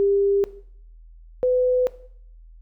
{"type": "tone pair in turn", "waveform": "sine", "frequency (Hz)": [399.2, 503], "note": ["G4", "B4"], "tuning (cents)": [32, 32], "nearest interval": "major third", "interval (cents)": 400, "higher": "second", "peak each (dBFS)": -16, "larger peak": "neither", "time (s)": [[0, 0.44], [1.43, 1.87]], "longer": "neither", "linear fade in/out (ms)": 0, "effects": ["noise-tail reverb RT60 0.6 s tail -17 dB re dry", "added 41 Hz sine -43 dBFS peak until 2.61 s"]}